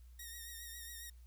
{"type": "tone with vibrato", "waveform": "5% pulse", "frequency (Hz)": 1864.7, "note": "A#6", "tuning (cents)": 0, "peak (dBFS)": -37, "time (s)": [0.19, 1.1], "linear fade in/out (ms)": 5, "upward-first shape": "triangle", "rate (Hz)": 7.3, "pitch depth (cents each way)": 50, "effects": ["added 60 Hz sine -54 dBFS peak until 1.26 s", "white hiss -74 dBFS RMS until 1.26 s"]}